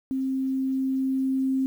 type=tone with level ramp; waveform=sine; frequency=264.9 Hz; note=C4; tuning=22 cents sharp; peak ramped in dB=-24 to -21 dBFS; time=0.11-1.66 s; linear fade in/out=0 ms; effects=9-bit